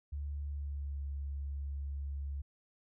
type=tone with pitch glide; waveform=sine; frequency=72 to 70.19 Hz; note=D2 to C#2; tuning=-34 to +22 cents; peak=-36 dBFS; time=0.12-2.42 s; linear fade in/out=10 ms; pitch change=-44 cents; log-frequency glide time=0.46-1.03 s; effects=none